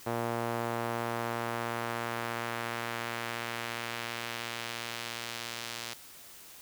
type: tone with band-pass filter sweep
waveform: sawtooth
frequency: 117.1 Hz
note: A#2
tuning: 8 cents sharp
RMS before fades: -36 dBFS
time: 0.06-5.94 s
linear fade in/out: 10 ms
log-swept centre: 730 to 4600 Hz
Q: 0.84
effects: white hiss -51 dBFS RMS until 6.61 s